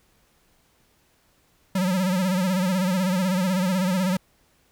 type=tone with vibrato; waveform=square; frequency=185.4 Hz; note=F#3; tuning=4 cents sharp; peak=-21 dBFS; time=1.75-4.17 s; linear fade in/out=5 ms; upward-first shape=sine; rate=16 Hz; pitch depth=85 cents each way; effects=pink hiss -63 dBFS RMS until 4.71 s